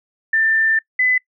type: tone pair in turn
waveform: sine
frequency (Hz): 1784 / 2009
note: A6 / B6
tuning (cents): +23 / +29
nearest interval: major second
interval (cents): 206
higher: second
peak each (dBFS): -13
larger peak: neither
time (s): 0.33-0.79 / 0.99-1.18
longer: first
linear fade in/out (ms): 5
effects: noise-tail reverb RT60 0.1 s tail -24 dB re dry